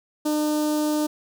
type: tone with notch filter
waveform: sawtooth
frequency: 302.2 Hz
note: D4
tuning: 50 cents sharp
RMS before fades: -23 dBFS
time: 0.25-1.07 s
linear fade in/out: 10 ms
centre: 2100 Hz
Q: 0.51
effects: none